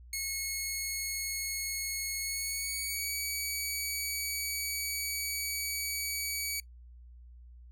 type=tone with pitch glide; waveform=10% pulse; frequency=2181 to 2270 Hz; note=C#7 to C#7; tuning=-29 to +41 cents; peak=-24 dBFS; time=0.13-6.6 s; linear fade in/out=2 ms; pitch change=+70 cents; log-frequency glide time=2.19-3.13 s; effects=noise-tail reverb RT60 0.1 s tail -19 dB re dry + added 60 Hz sine -49 dBFS peak until 7.71 s